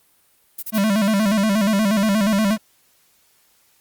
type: noise bursts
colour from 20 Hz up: violet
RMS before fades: -28 dBFS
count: 3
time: 0.58-0.787 s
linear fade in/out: 10 ms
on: 47 ms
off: 33 ms
type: tone with vibrato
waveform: square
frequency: 207.7 Hz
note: G#3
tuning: in tune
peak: -16 dBFS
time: 0.72-2.58 s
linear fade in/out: 50 ms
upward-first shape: square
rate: 8.4 Hz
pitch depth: 93 cents each way
effects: white hiss -59 dBFS RMS until 3.8 s + Opus 32 kbps